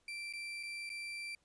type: tone with dropouts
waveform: 35% pulse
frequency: 2349 Hz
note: D7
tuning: in tune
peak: -39 dBFS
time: 0.08-1.35 s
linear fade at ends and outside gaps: 2 ms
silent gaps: 0.327-0.335 / 0.63-0.633 / 0.893-0.9 s
effects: pink hiss -75 dBFS RMS until 1.44 s + resampled to 22050 Hz